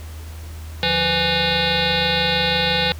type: tone with frequency modulation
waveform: sine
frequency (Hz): 2145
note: C7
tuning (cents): +42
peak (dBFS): -16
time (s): 0.83-2.92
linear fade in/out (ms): 0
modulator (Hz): 328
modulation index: 6.2
effects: added 79 Hz sine -31 dBFS peak until 2.99 s + pink hiss -43 dBFS RMS until 2.99 s